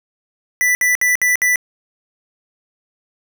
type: tone bursts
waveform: square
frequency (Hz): 1979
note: B6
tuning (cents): +3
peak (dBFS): -13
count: 5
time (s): 0.61-1.558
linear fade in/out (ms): 0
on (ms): 140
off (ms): 62
effects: none